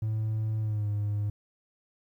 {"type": "tone with pitch glide", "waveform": "triangle", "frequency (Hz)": [109.2, 103.61], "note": ["A2", "G#2"], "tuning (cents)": [-13, -4], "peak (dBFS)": -24, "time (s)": [0.02, 1.3], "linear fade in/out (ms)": 5, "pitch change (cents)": -91, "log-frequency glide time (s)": [0.6, 0.88], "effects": ["tanh soft clip ceiling -21 dBFS", "11-bit"]}